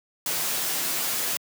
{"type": "noise with comb filter", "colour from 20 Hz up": "white", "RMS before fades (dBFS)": -27, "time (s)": [0.26, 1.37], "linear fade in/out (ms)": 2, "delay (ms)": 9.8, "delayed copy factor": -0.5, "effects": ["high-pass 150 Hz 12 dB/octave"]}